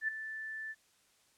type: tone with ADSR envelope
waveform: sine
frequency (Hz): 1760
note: A6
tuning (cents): 0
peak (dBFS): -28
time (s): 0.01-0.75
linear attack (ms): 72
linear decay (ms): 7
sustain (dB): -11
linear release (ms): 42
effects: white hiss -69 dBFS RMS until 1.37 s + low-pass 10000 Hz 12 dB/octave